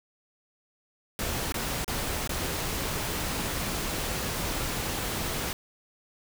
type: noise with dropouts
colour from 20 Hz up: pink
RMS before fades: -31 dBFS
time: 1.19-5.53 s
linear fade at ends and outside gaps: 1 ms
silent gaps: 1.522-1.542 / 1.845-1.879 / 2.275-2.293 s
effects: none